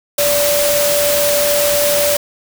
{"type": "tone in noise", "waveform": "sine", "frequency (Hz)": 581, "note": "D5", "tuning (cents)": -19, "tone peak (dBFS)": -14, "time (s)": [0.18, 2.17], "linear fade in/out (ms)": 5, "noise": "white", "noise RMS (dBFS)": -17, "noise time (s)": [0.18, 2.17], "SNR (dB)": 0, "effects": []}